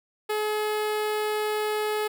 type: tone with notch filter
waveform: sawtooth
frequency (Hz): 425.3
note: G#4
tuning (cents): +41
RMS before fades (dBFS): -27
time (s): 0.29-2.08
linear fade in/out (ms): 10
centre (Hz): 6200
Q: 1.9
effects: none